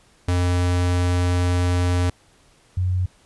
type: tone pair in turn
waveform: square / sine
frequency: 89 / 91.45 Hz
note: F2 / F#2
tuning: +33 / -20 cents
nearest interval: unison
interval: 47 cents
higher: second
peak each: -18 dBFS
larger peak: neither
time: 0.28-2.1 / 2.77-3.06 s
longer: first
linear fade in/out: 5 ms
effects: pink hiss -56 dBFS RMS until 3.25 s + resampled to 24000 Hz